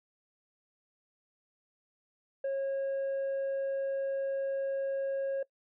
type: tone with tanh clipping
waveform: sine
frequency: 545 Hz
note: C#5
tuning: 29 cents flat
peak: -30 dBFS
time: 2.44-5.43 s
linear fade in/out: 5 ms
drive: 2 dB
effects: noise-tail reverb RT60 0.1 s tail -22 dB re dry